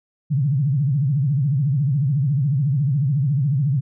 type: tone with vibrato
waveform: sine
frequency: 139.4 Hz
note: C#3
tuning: 10 cents sharp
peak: -16 dBFS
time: 0.3-3.81 s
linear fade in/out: 20 ms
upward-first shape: triangle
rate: 14 Hz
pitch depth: 240 cents each way
effects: none